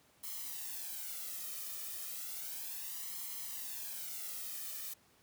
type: noise with flanger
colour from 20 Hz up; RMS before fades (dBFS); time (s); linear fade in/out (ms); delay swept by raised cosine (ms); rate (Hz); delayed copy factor
blue; -43; 0.23-4.94; 10; 0.96 to 1.66; 0.33; +0.9
effects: pink hiss -67 dBFS RMS until 5.22 s + high-pass 100 Hz 12 dB/octave